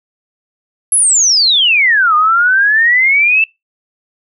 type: exponential two-way sweep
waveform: sine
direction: down then up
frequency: 11200 to 1208 to 2673 Hz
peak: -7 dBFS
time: 0.92-3.44 s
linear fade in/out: 2 ms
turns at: 2.15 s
effects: noise-tail reverb RT60 0.2 s tail -24 dB re dry